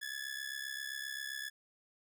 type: ring-modulated tone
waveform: sawtooth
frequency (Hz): 1710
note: A6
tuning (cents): -50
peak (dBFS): -33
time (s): 0.01-1.5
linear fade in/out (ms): 20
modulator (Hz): 33.8
effects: none